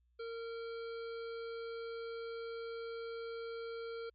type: harmonic tone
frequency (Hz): 460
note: A#4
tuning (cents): -23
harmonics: 1 / 3 / 5 / 7 / 9 / 10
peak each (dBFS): -41 / -50 / -58 / -60 / -60 / -63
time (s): 0.19-4.1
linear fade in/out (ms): 10
effects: added 60 Hz sine -70 dBFS peak until 4.14 s + MP3 32 kbps